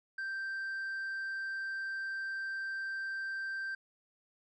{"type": "tone with tanh clipping", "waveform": "triangle", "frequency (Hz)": 1568, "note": "G6", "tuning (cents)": 0, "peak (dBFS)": -36, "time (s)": [0.18, 3.75], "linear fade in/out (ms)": 5, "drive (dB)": 7, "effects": []}